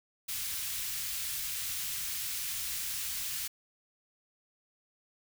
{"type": "band-stop noise", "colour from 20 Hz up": "white", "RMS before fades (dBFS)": -36, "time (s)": [0.28, 3.48], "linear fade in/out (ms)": 10, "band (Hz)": [110, 1900], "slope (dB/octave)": 12, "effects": []}